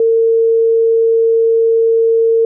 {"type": "tone", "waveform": "sine", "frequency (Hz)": 454.7, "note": "A#4", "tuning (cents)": -43, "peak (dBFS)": -8, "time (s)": [0, 2.45], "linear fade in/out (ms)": 2, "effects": []}